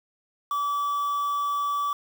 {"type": "tone with quantisation", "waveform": "triangle", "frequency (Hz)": 1151, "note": "D6", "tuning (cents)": -35, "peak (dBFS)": -22, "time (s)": [0.51, 1.93], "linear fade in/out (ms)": 2, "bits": 7, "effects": []}